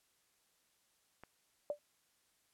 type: click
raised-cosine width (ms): 0.5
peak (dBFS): -36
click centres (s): 1.236
type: tone with exponential decay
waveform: sine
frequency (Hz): 587.3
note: D5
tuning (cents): 0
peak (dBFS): -30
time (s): 1.7-1.79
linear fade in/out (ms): 1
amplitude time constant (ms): 18
effects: white hiss -75 dBFS RMS until 2.53 s + low-pass 12000 Hz 12 dB/octave